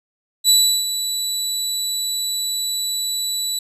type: tone with ADSR envelope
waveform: 25% pulse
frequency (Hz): 3951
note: B7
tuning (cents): 0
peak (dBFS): -6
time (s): 0.44-3.59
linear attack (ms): 50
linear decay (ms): 350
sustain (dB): -11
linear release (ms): 4
effects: resampled to 32000 Hz